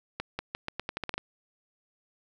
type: accelerating click train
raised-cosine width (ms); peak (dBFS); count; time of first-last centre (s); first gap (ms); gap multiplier
0.3; -16; 11; 0.2-1.18; 190; 0.84
effects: none